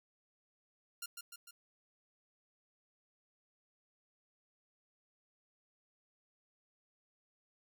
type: tone with echo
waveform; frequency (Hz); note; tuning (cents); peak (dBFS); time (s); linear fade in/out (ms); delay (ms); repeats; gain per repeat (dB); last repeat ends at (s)
5% pulse; 1396.9; F6; 0; -29; 1.02-1.06; 5; 150; 3; -4; 1.51
effects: none